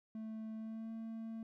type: tone with pitch glide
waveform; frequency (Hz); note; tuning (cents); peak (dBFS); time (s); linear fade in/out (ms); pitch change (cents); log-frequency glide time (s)
triangle; 220 to 224.6; A3 to A3; 0 to +36; -40; 0.15-1.43; 2; +36; 0.56-0.91
effects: none